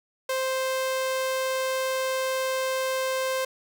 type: tone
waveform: sawtooth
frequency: 523.3 Hz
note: C5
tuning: in tune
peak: -21 dBFS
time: 0.29-3.45 s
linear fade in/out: 5 ms
effects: none